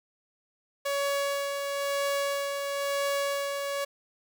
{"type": "tone with tremolo", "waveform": "sawtooth", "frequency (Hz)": 562, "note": "C#5", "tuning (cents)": 24, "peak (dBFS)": -22, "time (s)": [0.85, 3.85], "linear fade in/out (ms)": 10, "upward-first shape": "sine", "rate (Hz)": 1, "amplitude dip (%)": 40, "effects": []}